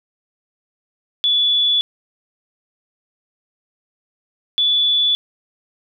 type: tone pair in turn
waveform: sine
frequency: 3437 / 3453 Hz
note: A7 / A7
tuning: -41 / -33 cents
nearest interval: unison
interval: 8 cents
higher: second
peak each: -13 dBFS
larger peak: neither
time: 1.24-1.81 / 4.58-5.15 s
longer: neither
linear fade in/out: 0 ms
effects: none